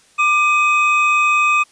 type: tone pair together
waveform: triangle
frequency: 1192 / 2526 Hz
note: D6 / D#7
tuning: +25 / +26 cents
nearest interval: octave + minor second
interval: 1301 cents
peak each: -13 dBFS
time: 0.18-1.64 s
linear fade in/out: 20 ms
effects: white hiss -52 dBFS RMS until 1.71 s + resampled to 22050 Hz